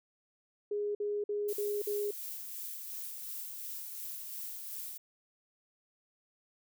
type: tone bursts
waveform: sine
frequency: 413.2 Hz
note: G#4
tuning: 9 cents flat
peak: -31 dBFS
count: 5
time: 0.71-2.11 s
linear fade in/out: 5 ms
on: 240 ms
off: 50 ms
type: noise with tremolo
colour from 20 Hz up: violet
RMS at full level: -41 dBFS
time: 1.48-4.98 s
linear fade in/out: 10 ms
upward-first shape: sine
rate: 2.8 Hz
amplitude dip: 30%
effects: none